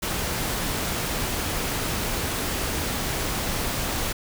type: noise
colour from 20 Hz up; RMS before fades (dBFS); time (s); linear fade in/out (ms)
pink; -27; 0.02-4.13; 10
effects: none